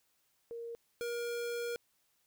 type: tone pair in turn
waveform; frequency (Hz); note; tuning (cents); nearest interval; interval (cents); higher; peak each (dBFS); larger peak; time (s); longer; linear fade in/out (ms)
sine / square; 466.2 / 474.1; A#4 / A#4; 0 / +29; unison; 29; second; -40 / -36; second; 0.51-0.75 / 1.01-1.76; second; 0
effects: white hiss -75 dBFS RMS until 2.26 s